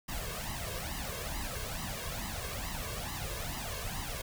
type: noise with flanger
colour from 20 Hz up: pink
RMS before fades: -38 dBFS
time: 0.08-4.22 s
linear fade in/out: 10 ms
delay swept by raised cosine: 1 to 1.88 ms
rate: 2.3 Hz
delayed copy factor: +0.75
effects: none